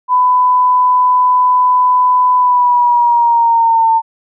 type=tone with pitch glide; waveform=sine; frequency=1000 to 901.3 Hz; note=B5 to A5; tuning=+21 to +41 cents; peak=-7 dBFS; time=0.08-4.02 s; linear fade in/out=50 ms; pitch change=-180 cents; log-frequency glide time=2.37-3.89 s; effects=none